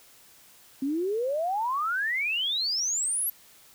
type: exponential sweep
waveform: sine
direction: up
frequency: 261.6 to 11910 Hz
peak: -25 dBFS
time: 0.82-3.3 s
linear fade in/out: 5 ms
effects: white hiss -55 dBFS RMS until 3.74 s